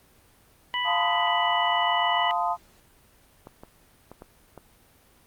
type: harmonic tone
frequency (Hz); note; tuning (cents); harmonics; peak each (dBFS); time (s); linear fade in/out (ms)
987; B5; -1; 1 / 2 / 3; -29 / -29 / -29; 0.74-2.31; 0
type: chord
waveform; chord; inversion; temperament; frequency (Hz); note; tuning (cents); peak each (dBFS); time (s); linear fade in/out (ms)
sine; F dominant seventh; none; equal with one note detuned; 698.5 / 880 / 1027.3 / 1244.5; F5 / A5 / C6 / Eb6; 0 / 0 / -32 / 0; -27 / -28 / -29 / -31; 0.84-2.57; 50
type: clicks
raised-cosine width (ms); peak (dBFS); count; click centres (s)
1; -27; 5; 3.471 / 3.635 / 4.116 / 4.221 / 4.577
effects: pink hiss -58 dBFS RMS until 5.26 s + Opus 32 kbps